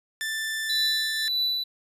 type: tone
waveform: sawtooth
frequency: 1768 Hz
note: A6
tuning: 8 cents sharp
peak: -24 dBFS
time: 0.21-1.28 s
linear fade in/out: 0 ms
type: tone with tremolo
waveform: triangle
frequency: 3971 Hz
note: B7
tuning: 9 cents sharp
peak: -20 dBFS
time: 0.69-1.64 s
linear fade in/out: 10 ms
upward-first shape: triangle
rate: 1.7 Hz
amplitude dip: 70%
effects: resampled to 32000 Hz